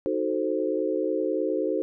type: chord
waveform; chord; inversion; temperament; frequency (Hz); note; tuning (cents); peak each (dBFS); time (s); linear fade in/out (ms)
sine; D# diminished seventh; none; equal; 311.1 / 370 / 440 / 523.3; D#4 / F#4 / A4 / C5; 0 / 0 / 0 / 0; -29; 0.06-1.82; 0
effects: none